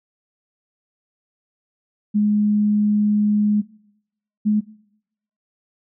sine tone pair in turn, 208.9 / 211.2 Hz, G#3 / G#3, +10 / +29 cents, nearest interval unison, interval 19 cents, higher second, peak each -14 dBFS, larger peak neither, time 2.14-3.62 / 4.45-4.61 s, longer first, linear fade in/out 20 ms, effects noise-tail reverb RT60 0.8 s tail -21 dB re dry

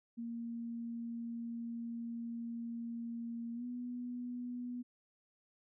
sine tone with pitch glide, 233.1 to 245 Hz, A#3 to B3, 0 to -14 cents, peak -39 dBFS, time 0.17-4.83 s, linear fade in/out 20 ms, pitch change +86 cents, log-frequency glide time 3.54-3.64 s, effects none

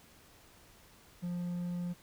triangle tone, 175.8 Hz, F3, 12 cents sharp, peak -32 dBFS, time 1.22-1.94 s, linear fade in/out 20 ms, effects pink hiss -60 dBFS RMS until 2.02 s

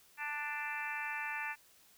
harmonic tone, 294.8 Hz, D4, 7 cents sharp, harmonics 3 / 4 / 5 / 6 / 7 / 8 / 9, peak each -43 / -49 / -46 / -41 / -48 / -44 / -45 dBFS, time 0.17-1.56 s, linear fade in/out 50 ms, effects white hiss -64 dBFS RMS until 1.97 s

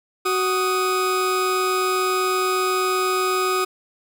40% pulse tone pair together, 372.6 / 1244.5 Hz, F#4 / D#6, +12 / 0 cents, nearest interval octave + major sixth, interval 2088 cents, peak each -21 dBFS, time 0.25-3.65 s, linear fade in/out 10 ms, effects none

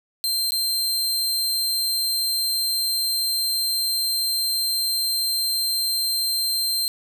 sawtooth tone with dropouts, 4147 Hz, C8, 16 cents flat, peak -18 dBFS, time 0.24-6.88 s, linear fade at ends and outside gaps 0 ms, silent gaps 0.507-0.52 s, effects none

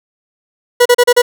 40% pulse tone bursts, 487.4 Hz, B4, 23 cents flat, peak -4 dBFS, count 5, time 0.8-1.22 s, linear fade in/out 10 ms, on 56 ms, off 35 ms, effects none

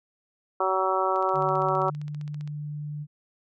harmonic tone, 188.8 Hz, F#3, 35 cents sharp, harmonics 2 / 3 / 4 / 5 / 6 / 7, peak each -29 / -29 / -29 / -29 / -29 / -29 dBFS, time 0.6-1.9 s, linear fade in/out 5 ms
click train, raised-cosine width 0.2 ms, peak -31 dBFS, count 21, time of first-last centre 1.16-2.476 s, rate 15.2 Hz
sine tone, 148.4 Hz, D3, 18 cents sharp, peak -31 dBFS, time 1.33-3.07 s, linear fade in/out 50 ms
effects none

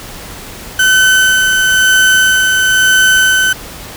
35% pulse tone with tremolo, 1521 Hz, F#6, 47 cents sharp, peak -4 dBFS, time 0.79-3.53 s, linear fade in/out 5 ms, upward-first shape sine, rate 1 Hz, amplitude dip 30%, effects pink hiss -29 dBFS RMS until 3.96 s

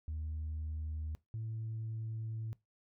sine tone pair in turn, 77.78 / 111.24 Hz, D#2 / A2, 0 / +19 cents, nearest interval tritone, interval 619 cents, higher second, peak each -35 / -36 dBFS, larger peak first, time 0.08-1.15 / 1.34-2.53 s, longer second, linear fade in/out 0 ms, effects noise-tail reverb RT60 0.2 s tail -22 dB re dry + tanh soft clip ceiling -34 dBFS

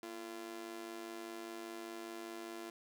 sawtooth tone with amplitude modulation, 341.8 Hz, F4, 37 cents flat, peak -37 dBFS, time 0.03-2.7 s, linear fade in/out 2 ms, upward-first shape sine, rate 105 Hz, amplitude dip 80%, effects none

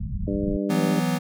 pink low-pass noise, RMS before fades -29 dBFS, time 0-0.57 s, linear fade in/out 5 ms, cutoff 220 Hz, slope 96 dB/octave
harmonic tone, 99.7 Hz, G2, 30 cents sharp, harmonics 2 / 3 / 4 / 5 / 6, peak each -27 / -27 / -31 / -35 / -33 dBFS, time 0.27-1 s, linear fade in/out 10 ms
square chord, E suspended second, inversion none, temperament equal, 164.81 / 185 / 246.9 Hz, E3 / F#3 / B3, 0 / 0 / 0 cents, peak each -26 / -27 / -27 dBFS, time 0.69-1.19 s, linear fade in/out 20 ms
effects none

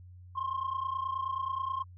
sine tone pair together, 1046.5 / 1075.9 Hz, C6 / C6, 0 / +48 cents, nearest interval unison, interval 48 cents, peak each -33 / -32 dBFS, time 0.35-1.84 s, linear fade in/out 20 ms, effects tanh soft clip ceiling -27 dBFS + added 90 Hz sine -48 dBFS peak until 1.97 s

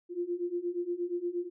sine beating tone pair, 345.5 / 354 Hz, F4 / F4, -19 / +23 cents, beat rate 8.5 Hz, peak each -35 / -33 dBFS, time 0.09-1.5 s, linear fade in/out 50 ms, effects none

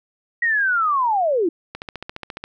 sine linear sweep, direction down, 1917 to 310 Hz, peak -16 dBFS, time 0.42-1.49 s, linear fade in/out 5 ms
click train, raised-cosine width 0.3 ms, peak -15 dBFS, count 11, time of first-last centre 1.75-2.44 s, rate 14.5 Hz
effects none

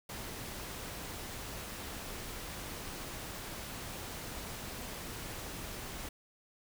pink noise, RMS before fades -43 dBFS, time 0.09-6.09 s, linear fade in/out 5 ms, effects none

